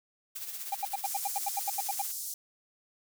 blue noise with tremolo, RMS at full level -37 dBFS, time 0.35-2.12 s, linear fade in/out 10 ms, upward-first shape triangle, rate 16 Hz, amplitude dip 60%
triangle tone bursts, 797 Hz, G5, 28 cents sharp, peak -26 dBFS, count 13, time 0.72-2.018 s, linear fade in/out 5 ms, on 26 ms, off 80 ms
white band-pass noise, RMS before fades -38 dBFS, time 1.05-2.34 s, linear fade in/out 2 ms, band 5300 to 16000 Hz, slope 24 dB/octave
effects none

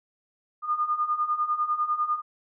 sine beating tone pair, 1212 / 1222 Hz, D#6 / D#6, -46 / -32 cents, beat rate 10 Hz, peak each -29 / -25 dBFS, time 0.62-2.22 s, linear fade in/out 50 ms, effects none

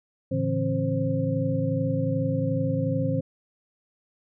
sine tone cluster, 111.3 / 142.6 / 165.2 / 267.2 / 525 Hz, A2 / C#3 / E3 / C4 / C5, +20 / +49 / +4 / +36 / +6 cents, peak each -29 dBFS, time 0.31-3.21 s, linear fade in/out 10 ms, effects none

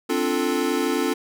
square chord, D minor seventh, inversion third, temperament equal, 261.6 / 293.7 / 349.2 / 440 Hz, C4 / D4 / F4 / A4, 0 / 0 / 0 / 0 cents, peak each -27 dBFS, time 0.09-1.14 s, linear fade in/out 10 ms, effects none

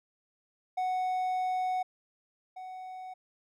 triangle tone pair in turn, 740 / 744.3 Hz, F#5 / F#5, 0 / +10 cents, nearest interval unison, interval 10 cents, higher second, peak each -26 / -38 dBFS, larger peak first, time 0.77-1.83 / 2.56-3.14 s, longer first, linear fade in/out 10 ms, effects none

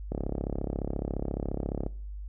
click train, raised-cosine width 2 ms, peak -18 dBFS, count 61, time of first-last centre 0.12-1.864 s, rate 34.4 Hz, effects noise-tail reverb RT60 0.5 s tail -22 dB re dry + added 50 Hz sine -36 dBFS peak until 2.28 s

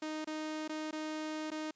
sawtooth tone with dropouts, 310 Hz, D#4, 6 cents flat, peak -33 dBFS, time 0.02-1.71 s, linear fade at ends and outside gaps 5 ms, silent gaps 0.246-0.272 / 0.679-0.693 / 0.911-0.927 / 1.505-1.515 s, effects white hiss -74 dBFS RMS until 1.75 s + resampled to 16000 Hz

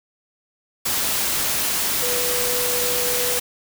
sine tone in noise, 491.9 Hz, B4, 7 cents flat, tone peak -26 dBFS, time 2.02-3.39 s, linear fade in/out 10 ms, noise white, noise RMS -22 dBFS, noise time 0.85-3.4 s, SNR -7 dB, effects none

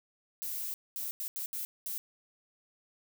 violet noise bursts at uneven times, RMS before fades -37 dBFS, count 6, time 0.42-0.74 / 0.96-1.11 / 1.2-1.28 / 1.36-1.46 / 1.53-1.65 / 1.86-1.98 s, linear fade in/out 0 ms, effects none

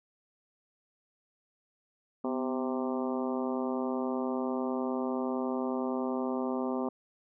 harmonic tone with a mistuned harmonic, 130.7 Hz, C3, 1 cent flat, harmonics 2 / 3 / 4 / 5 / 6 / 7 / 8 / 9, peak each -32 / -36 / -38 / -40 / -42 / -43 / -44 / -45 dBFS, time 2.24-6.89 s, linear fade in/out 5 ms, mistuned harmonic 2, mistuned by -60 cents, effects none

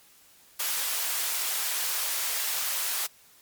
white high-pass noise, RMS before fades -29 dBFS, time 0.59-3.07 s, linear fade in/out 10 ms, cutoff 740 Hz, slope 12 dB/octave, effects white hiss -57 dBFS RMS until 3.41 s + MP3 96 kbps

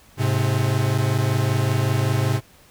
45% pulse tone pair together, 106.1 / 131.33 Hz, G#2 / C3, +38 / +7 cents, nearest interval major third, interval 369 cents, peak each -21 dBFS, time 0.17-2.41 s, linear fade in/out 50 ms, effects pink hiss -52 dBFS RMS until 2.7 s

